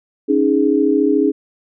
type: chord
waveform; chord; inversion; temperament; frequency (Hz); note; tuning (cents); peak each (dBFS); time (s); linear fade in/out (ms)
sine; C# suspended second; none; equal; 277.2 / 311.1 / 415.3; C#4 / D#4 / G#4; 0 / 0 / 0; -16; 0.28-1.32; 20
effects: none